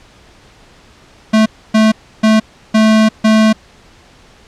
square tone bursts at uneven times, 218.3 Hz, A3, 13 cents flat, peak -7 dBFS, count 5, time 1.33-1.46 / 1.74-1.92 / 2.23-2.4 / 2.74-3.09 / 3.24-3.53 s, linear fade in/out 10 ms, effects pink hiss -44 dBFS RMS until 4.47 s + low-pass 6000 Hz 12 dB/octave

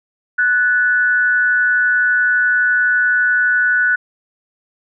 sine tone pair together, 1480 / 1731.8 Hz, F#6 / A6, 0 / -28 cents, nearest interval minor third, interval 272 cents, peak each -12 / -20 dBFS, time 0.38-3.96 s, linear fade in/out 10 ms, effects none

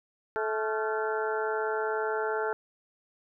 harmonic tone with a mistuned harmonic, 217.4 Hz, A3, 21 cents flat, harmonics 2 / 3 / 4 / 5 / 6 / 7 / 8, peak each -30 / -37 / -34 / -45 / -35 / -38 / -45 dBFS, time 0.36-2.53 s, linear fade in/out 0 ms, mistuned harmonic 6, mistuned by +97 cents, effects none

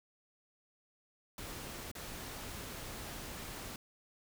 pink noise with dropouts, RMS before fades -45 dBFS, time 1.38-3.76 s, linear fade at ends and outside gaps 2 ms, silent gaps 1.915-1.951 s, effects none

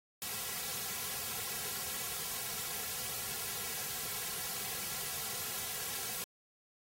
white noise with comb filter, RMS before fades -39 dBFS, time 0.22-6.24 s, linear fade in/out 0 ms, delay 3.3 ms, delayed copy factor -0.9, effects AAC 48 kbps

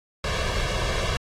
pink noise with comb filter, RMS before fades -25 dBFS, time 0.24-1.17 s, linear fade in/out 2 ms, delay 1.8 ms, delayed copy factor +0.8, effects low-pass 5000 Hz 12 dB/octave + AAC 48 kbps

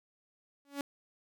sawtooth tone with exponential growth, 282.1 Hz, C#4, 30 cents sharp, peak -27 dBFS, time 0.65-0.81 s, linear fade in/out 1 ms, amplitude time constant 34 ms, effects none

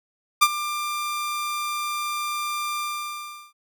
sawtooth tone with ADSR envelope, 1191 Hz, D6, 24 cents sharp, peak -7 dBFS, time 0.41-3.53 s, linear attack 16 ms, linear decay 49 ms, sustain -15 dB, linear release 730 ms, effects none

